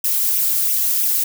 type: noise with flanger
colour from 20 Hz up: violet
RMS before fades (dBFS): -18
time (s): 0.04-1.24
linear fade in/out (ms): 5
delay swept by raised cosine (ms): 0.33 to 3.33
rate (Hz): 3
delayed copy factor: +1
effects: none